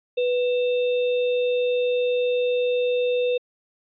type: tone with sample-and-hold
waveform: sine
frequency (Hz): 493.9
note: B4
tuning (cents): 0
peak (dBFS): -19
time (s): 0.17-3.38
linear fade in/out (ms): 10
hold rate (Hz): 3150
effects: resampled to 11025 Hz